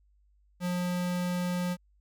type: tone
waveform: square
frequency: 178.4 Hz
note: F3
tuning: 37 cents sharp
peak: -29 dBFS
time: 0.6-1.77 s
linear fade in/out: 50 ms
effects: added 50 Hz sine -62 dBFS peak until 2 s